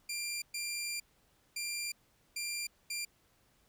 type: tone bursts at uneven times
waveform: 15% pulse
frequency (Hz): 2383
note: D7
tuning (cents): +25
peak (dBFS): -29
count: 5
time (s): 0.09-0.42 / 0.54-1 / 1.56-1.92 / 2.36-2.67 / 2.9-3.05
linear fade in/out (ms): 5
effects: pink hiss -70 dBFS RMS until 3.68 s